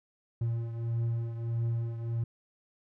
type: beating tone pair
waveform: triangle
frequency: 115.8 / 117.4 Hz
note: A#2 / A#2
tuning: -11 / +13 cents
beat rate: 1.6 Hz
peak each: -28 / -35 dBFS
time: 0.41-2.24 s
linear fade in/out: 5 ms
effects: none